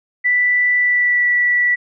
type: tone with pitch glide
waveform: sine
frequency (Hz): 1975.5 to 1955.1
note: B6 to B6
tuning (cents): 0 to -18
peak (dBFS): -12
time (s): 0.24-1.76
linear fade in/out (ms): 20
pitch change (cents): -18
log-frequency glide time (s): 0.77-1.27
effects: none